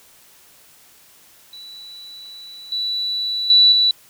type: tone with level steps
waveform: sine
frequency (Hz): 3951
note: B7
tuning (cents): 0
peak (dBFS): -35 / -20 / -8 / -12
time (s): 1.53-3.91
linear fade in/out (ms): 2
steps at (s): 2.72 / 3.5 / 3.72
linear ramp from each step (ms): 2
effects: white hiss -50 dBFS RMS until 4.09 s